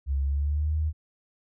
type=tone with pitch glide; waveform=sine; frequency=68.7 to 77.56 Hz; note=C#2 to D#2; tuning=-15 to -5 cents; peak=-23 dBFS; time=0.06-0.93 s; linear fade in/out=50 ms; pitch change=+210 cents; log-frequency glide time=0.23-0.75 s; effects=none